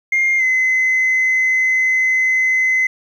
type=tone with pitch glide; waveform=sine; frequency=2118 to 2043 Hz; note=C7 to C7; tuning=+21 to -42 cents; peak=-11 dBFS; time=0.12-2.87 s; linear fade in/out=5 ms; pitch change=-63 cents; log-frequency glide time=0.38-0.43 s; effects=tanh soft clip ceiling -10 dBFS + 8-bit